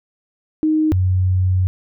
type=tone pair in turn; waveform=sine; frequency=311.1 / 92.49 Hz; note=D#4 / F#2; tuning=0 / 0 cents; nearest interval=octave + major sixth; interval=2100 cents; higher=first; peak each=-13 dBFS; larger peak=neither; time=0.63-0.92 / 0.92-1.67 s; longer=second; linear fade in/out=0 ms; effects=none